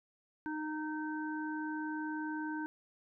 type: harmonic tone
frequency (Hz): 308.3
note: D#4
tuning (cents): -16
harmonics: 1 / 3 / 5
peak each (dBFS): -37 / -43 / -43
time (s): 0.46-2.66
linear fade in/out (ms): 0
effects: none